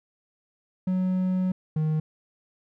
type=tone pair in turn; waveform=triangle; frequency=185 / 155.57 Hz; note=F#3 / D#3; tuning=0 / 0 cents; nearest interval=minor third; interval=300 cents; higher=first; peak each=-20 dBFS; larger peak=neither; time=0.87-1.52 / 1.76-2 s; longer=first; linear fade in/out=5 ms; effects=none